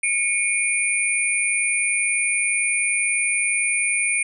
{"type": "tone cluster", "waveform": "sine", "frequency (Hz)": [2217, 2419, 9250], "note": ["C#7", "D#7", "D9"], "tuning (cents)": [0, -49, -27], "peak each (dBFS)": -23, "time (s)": [0.03, 4.23], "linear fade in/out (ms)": 5, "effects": []}